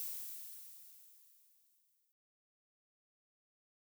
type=noise with exponential decay; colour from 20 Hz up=violet; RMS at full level=-41 dBFS; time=0-2.12 s; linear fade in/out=0 ms; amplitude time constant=460 ms; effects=noise-tail reverb RT60 0.4 s tail -26 dB re dry